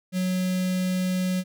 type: tone with notch filter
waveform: square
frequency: 184.1 Hz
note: F#3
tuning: 8 cents flat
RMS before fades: -25 dBFS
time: 0.12-1.44 s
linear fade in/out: 50 ms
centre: 990 Hz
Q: 0.71
effects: none